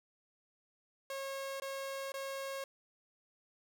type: tone bursts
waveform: sawtooth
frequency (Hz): 544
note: C#5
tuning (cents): -33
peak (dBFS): -35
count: 3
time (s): 1.1-2.64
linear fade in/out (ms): 2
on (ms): 500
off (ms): 20
effects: none